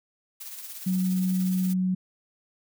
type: noise with tremolo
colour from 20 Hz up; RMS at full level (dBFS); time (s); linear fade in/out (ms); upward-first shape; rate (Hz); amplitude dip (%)
blue; -38; 0.4-1.74; 10; sine; 17; 45
type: tone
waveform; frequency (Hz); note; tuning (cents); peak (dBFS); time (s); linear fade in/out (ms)
sine; 185; F#3; 0; -22; 0.86-1.95; 10
effects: none